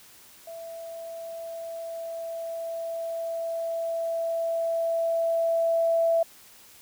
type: tone with level ramp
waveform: sine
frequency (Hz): 664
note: E5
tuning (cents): +12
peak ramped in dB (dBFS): -37 to -19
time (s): 0.47-6.23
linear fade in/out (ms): 5
effects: white hiss -52 dBFS RMS until 6.81 s